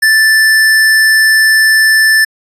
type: tone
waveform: square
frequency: 1760 Hz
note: A6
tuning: in tune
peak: -6 dBFS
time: 0.02-2.25 s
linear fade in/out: 10 ms
effects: resampled to 32000 Hz